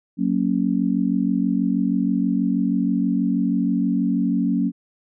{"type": "chord", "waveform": "sine", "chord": "F# major", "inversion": "none", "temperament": "just", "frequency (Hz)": [185, 231.2, 277.5], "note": ["F#3", "A#3", "C#4"], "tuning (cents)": [0, -14, 2], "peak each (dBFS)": -22, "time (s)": [0.17, 4.72], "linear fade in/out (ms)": 50, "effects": []}